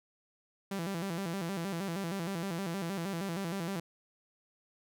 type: tone with vibrato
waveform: sawtooth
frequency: 181.2 Hz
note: F#3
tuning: 36 cents flat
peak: -30 dBFS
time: 0.71-3.8 s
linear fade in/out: 5 ms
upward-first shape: square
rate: 6.4 Hz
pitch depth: 140 cents each way
effects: none